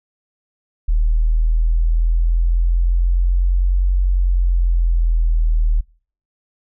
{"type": "exponential two-way sweep", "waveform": "sine", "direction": "up then down", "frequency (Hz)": [38.89, 45.88, 38.89], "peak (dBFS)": -12, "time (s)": [0.88, 5.81], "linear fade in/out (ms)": 10, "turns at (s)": 3.99, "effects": ["noise-tail reverb RT60 0.5 s tail -26 dB re dry"]}